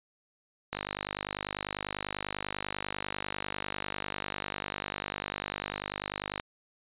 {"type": "click train", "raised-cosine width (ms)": 0.3, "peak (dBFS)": -16, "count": 285, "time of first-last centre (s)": [0.73, 6.399], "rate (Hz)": 50.1, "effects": ["resampled to 8000 Hz"]}